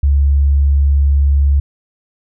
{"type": "tone", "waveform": "sine", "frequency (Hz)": 70.3, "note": "C#2", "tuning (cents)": 25, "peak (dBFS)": -8, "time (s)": [0.03, 1.6], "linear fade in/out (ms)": 5, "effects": []}